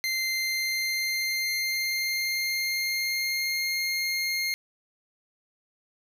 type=tone with pitch glide; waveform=25% pulse; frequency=2083 to 2128 Hz; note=C7 to C7; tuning=-8 to +29 cents; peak=-22 dBFS; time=0.04-4.54 s; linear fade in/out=0 ms; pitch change=+37 cents; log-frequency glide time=0.21-3.7 s; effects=none